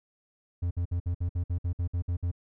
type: tone bursts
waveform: triangle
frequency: 87.31 Hz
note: F2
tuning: in tune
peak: -24 dBFS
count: 12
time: 0.62-2.315 s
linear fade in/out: 10 ms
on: 89 ms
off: 57 ms
effects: none